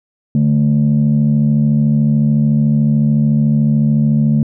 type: tone pair together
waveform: sine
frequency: 146.24 / 220 Hz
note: D3 / A3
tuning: -7 / 0 cents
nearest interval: perfect fifth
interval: 707 cents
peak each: -11 dBFS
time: 0.35-4.43 s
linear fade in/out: 2 ms
effects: tanh soft clip ceiling -5 dBFS